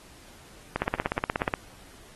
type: click train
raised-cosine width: 0.5 ms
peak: -10 dBFS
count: 14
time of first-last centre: 0.76-1.538 s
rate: 16.7 Hz
effects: pink hiss -52 dBFS RMS until 2.15 s + AAC 32 kbps